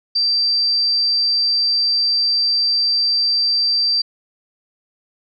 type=tone; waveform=sine; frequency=4688 Hz; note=D8; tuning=4 cents flat; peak=-14 dBFS; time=0.15-4.02 s; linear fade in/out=10 ms; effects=none